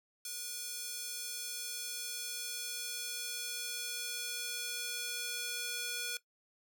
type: tone with high-pass filter sweep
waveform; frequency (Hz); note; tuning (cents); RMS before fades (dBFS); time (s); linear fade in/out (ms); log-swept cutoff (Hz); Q
square; 482.5; B4; -40; -40; 0.25-6.17; 2; 5200 to 2400; 0.75
effects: noise-tail reverb RT60 0.1 s tail -17 dB re dry